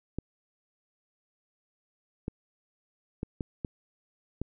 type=clicks; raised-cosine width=3 ms; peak=-19 dBFS; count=6; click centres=0.186 / 2.281 / 3.231 / 3.408 / 3.648 / 4.416 s; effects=none